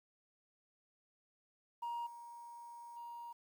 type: tone with level steps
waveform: sine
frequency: 944 Hz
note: A#5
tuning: 22 cents sharp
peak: -36 / -49 / -45 dBFS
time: 1.82-3.33 s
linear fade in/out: 10 ms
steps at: 2.06 / 2.96 s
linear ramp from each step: 10 ms
effects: tanh soft clip ceiling -37 dBFS + 11-bit